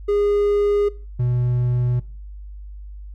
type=tone pair in turn; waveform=triangle; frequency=409.9 / 123.07 Hz; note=G#4 / B2; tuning=-23 / -6 cents; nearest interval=octave + major sixth; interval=2083 cents; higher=first; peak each=-14 / -15 dBFS; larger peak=first; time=0.08-0.89 / 1.19-2 s; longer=neither; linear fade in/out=10 ms; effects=noise-tail reverb RT60 0.4 s tail -22 dB re dry + added 50 Hz sine -33 dBFS peak until 3.14 s